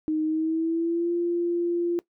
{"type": "tone with pitch glide", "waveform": "sine", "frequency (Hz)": [311.1, 345.2], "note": ["D#4", "F4"], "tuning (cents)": [0, -20], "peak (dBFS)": -22, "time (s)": [0.08, 1.99], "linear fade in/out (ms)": 0, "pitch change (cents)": 180, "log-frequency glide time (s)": [0.23, 1.12], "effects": ["noise-tail reverb RT60 0.1 s tail -20 dB re dry"]}